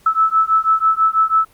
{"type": "beating tone pair", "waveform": "sine", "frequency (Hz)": [1306, 1312.1], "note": ["E6", "E6"], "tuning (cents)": [-17, -8], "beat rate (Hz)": 6.1, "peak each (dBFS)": -15, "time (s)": [0.06, 1.45], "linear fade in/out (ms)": 5, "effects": ["pink hiss -52 dBFS RMS until 1.53 s", "Opus 48 kbps"]}